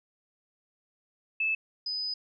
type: tone pair in turn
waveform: sine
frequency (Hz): 2618 / 5001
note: E7 / D#8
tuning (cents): -13 / +8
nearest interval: major seventh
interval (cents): 1121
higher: second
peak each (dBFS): -25 / -30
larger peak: first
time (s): 1.4-1.55 / 1.86-2.14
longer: second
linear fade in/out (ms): 5
effects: none